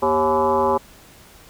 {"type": "tone with frequency modulation", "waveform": "sine", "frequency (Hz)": 699, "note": "F5", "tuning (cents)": 1, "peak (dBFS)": -15, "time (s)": [0.02, 0.78], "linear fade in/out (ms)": 10, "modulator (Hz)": 153, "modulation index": 2.6, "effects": ["pink hiss -47 dBFS RMS until 1.49 s"]}